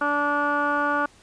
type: tone with low-pass filter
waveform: 15% pulse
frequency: 290.4 Hz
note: D4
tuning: 19 cents flat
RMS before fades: -23 dBFS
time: 0.01-1.06 s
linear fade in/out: 5 ms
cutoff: 1400 Hz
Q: 6
effects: pink hiss -54 dBFS RMS until 1.22 s + resampled to 22050 Hz